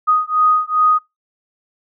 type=beating tone pair; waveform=sine; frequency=1244.5 / 1247 Hz; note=D#6 / D#6; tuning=0 / +3 cents; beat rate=2.5 Hz; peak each=-15 dBFS; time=0.07-0.99 s; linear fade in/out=20 ms; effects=noise-tail reverb RT60 0.2 s tail -25 dB re dry